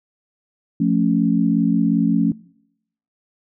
sine chord, F augmented, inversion none, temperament equal, 174.61 / 220 / 277.2 Hz, F3 / A3 / C#4, 0 / 0 / 0 cents, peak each -19 dBFS, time 0.8-2.32 s, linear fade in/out 5 ms, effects noise-tail reverb RT60 0.8 s tail -24 dB re dry

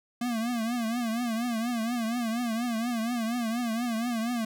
square tone with vibrato, 233.1 Hz, A#3, in tune, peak -28 dBFS, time 0.21-4.45 s, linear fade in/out 5 ms, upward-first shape triangle, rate 4.2 Hz, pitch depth 120 cents each way, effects none

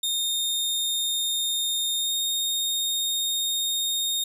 sawtooth tone with pitch glide, 3669 to 3695 Hz, A#7 to A#7, -28 to -16 cents, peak -21 dBFS, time 0.03-4.24 s, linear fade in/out 5 ms, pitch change +12 cents, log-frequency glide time 1.97-2.13 s, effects none

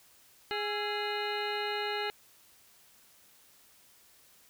harmonic tone with a mistuned harmonic, 415.3 Hz, G#4, in tune, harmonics 1 / 2 / 3 / 4 / 5 / 6 / 7 / 9 / 10, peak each -36 / -37 / -42 / -41 / -41 / -44 / -40 / -46 / -43 dBFS, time 0.51-2.1 s, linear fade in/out 0 ms, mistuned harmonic 3, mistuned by +130 cents, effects white hiss -61 dBFS RMS until 4.49 s

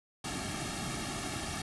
pink noise with comb filter, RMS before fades -37 dBFS, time 0.24-1.62 s, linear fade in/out 5 ms, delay 2 ms, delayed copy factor -0.85, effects resampled to 24000 Hz

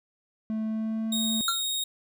triangle tone with pitch glide, 218.9 to 222.5 Hz, A3 to A3, -9 to +20 cents, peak -25 dBFS, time 0.5-1.41 s, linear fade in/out 0 ms, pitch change +29 cents, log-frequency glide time 0.65-1.11 s
sawtooth tone, 3738 Hz, A#7, 4 cents sharp, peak -24 dBFS, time 1.12-1.84 s, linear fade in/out 5 ms
square tone with exponential decay, 1371 Hz, F6, 32 cents flat, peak -22 dBFS, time 1.48-1.63 s, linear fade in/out 2 ms, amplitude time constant 31 ms
effects none

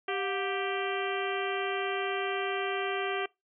harmonic tone with a mistuned harmonic, 392 Hz, G4, in tune, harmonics 1 / 2 / 3 / 4 / 5 / 6 / 7 / 8, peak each -33 / -36 / -38 / -39 / -40 / -41 / -41 / -42 dBFS, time 0.08-3.26 s, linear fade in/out 5 ms, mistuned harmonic 2, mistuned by -130 cents, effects noise-tail reverb RT60 0.2 s tail -23 dB re dry

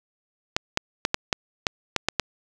clicks, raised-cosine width 0.2 ms, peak -3 dBFS, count 9, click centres 0.565 / 0.774 / 1.051 / 1.144 / 1.328 / 1.668 / 1.963 / 2.086 / 2.197 s, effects none

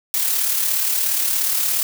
blue noise with amplitude modulation, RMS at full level -18 dBFS, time 0.14-1.83 s, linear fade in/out 0 ms, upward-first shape sine, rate 37 Hz, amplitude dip 40%, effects none

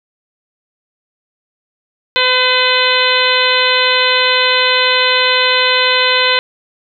harmonic tone, 507 Hz, B4, 45 cents sharp, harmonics 1 / 2 / 3 / 4 / 5 / 6 / 7 / 8, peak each -18 / -18 / -18 / -18 / -18 / -18 / -18 / -18 dBFS, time 2.16-6.39 s, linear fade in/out 0 ms, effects none

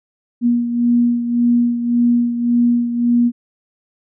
sine beating tone pair, 238.8 / 240.6 Hz, A#3 / B3, +42 / -45 cents, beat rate 1.8 Hz, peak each -13 / -20 dBFS, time 0.41-3.32 s, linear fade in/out 50 ms, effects none

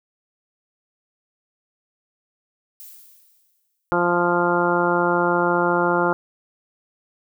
violet noise with exponential decay, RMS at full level -39 dBFS, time 2.8-3.91 s, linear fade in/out 0 ms, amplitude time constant 240 ms
harmonic tone, 174.61 Hz, F3, in tune, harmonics 1 / 2 / 3 / 4 / 5 / 6 / 7 / 8, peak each -27 / -22 / -24 / -27 / -24 / -27 / -28 / -24 dBFS, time 3.92-6.13 s, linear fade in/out 0 ms
effects none

